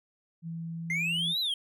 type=tone with pitch glide; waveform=sine; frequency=165.5 to 168.1 Hz; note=E3 to E3; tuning=+7 to +34 cents; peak=-34 dBFS; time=0.42-1.35 s; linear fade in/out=50 ms; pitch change=+27 cents; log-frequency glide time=0.75-1.13 s
type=exponential two-way sweep; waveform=triangle; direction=up then down; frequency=2051 to 4061 to 3096 Hz; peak=-26 dBFS; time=0.9-1.54 s; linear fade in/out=2 ms; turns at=1.4 s
effects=none